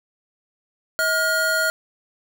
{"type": "tone pair together", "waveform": "square", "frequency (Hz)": [639, 1425.4], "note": ["D#5", "F6"], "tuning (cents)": [46, 35], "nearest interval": "octave + major second", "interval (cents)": 1389, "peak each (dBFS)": [-25, -20], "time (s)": [0.99, 1.7], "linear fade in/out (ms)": 0, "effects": []}